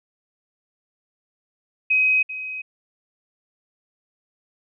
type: tone with echo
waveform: sine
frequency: 2527 Hz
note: D#7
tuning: 26 cents sharp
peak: -15 dBFS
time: 1.9-2.23 s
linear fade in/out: 10 ms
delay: 390 ms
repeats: 1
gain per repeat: -13 dB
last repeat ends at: 2.62 s
effects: none